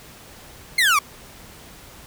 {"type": "exponential sweep", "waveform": "30% pulse", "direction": "down", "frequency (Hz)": [2164, 1100], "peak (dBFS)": -12, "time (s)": [0.78, 0.99], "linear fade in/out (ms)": 5, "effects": ["pink hiss -44 dBFS RMS until 2.06 s"]}